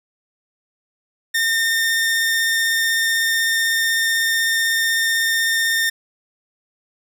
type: tone with vibrato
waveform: sawtooth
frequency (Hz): 1818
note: A#6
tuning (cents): -44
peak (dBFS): -13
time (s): 1.34-5.9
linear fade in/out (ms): 10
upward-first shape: sine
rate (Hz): 16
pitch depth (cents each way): 9
effects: none